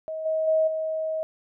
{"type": "tone with level steps", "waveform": "sine", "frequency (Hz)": 634, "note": "D#5", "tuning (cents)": 32, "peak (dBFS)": [-29, -22, -18, -25], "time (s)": [0.08, 1.23], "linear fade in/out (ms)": 0, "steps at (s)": [0.25, 0.47, 0.67], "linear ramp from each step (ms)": 10, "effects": []}